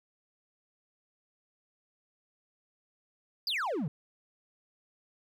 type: exponential sweep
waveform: triangle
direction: down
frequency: 5060 to 130.81 Hz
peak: -28 dBFS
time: 3.47-3.88 s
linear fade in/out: 2 ms
effects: none